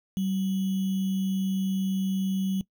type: tone with sample-and-hold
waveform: sine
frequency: 191.2 Hz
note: G3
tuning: 43 cents flat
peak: -24 dBFS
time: 0.17-2.61 s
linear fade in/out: 0 ms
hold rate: 3150 Hz
effects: noise-tail reverb RT60 0.1 s tail -20 dB re dry